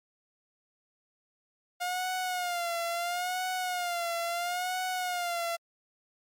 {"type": "tone with vibrato", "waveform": "sawtooth", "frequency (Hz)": 709, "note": "F5", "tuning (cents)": 26, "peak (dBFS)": -26, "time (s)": [1.8, 5.57], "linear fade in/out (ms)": 20, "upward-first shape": "sine", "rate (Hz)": 0.74, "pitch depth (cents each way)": 76, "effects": ["MP3 96 kbps"]}